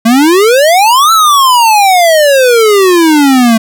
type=exponential two-way sweep; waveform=square; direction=up then down; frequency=220 to 1347 to 220 Hz; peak=-4 dBFS; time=0.05-3.58 s; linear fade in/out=10 ms; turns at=1.12 s; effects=none